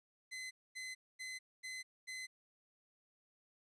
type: tone bursts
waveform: sawtooth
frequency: 2040 Hz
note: C7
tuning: 44 cents flat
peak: -40 dBFS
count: 5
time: 0.31-2.27 s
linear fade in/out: 20 ms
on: 200 ms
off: 240 ms
effects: resampled to 22050 Hz + 13-bit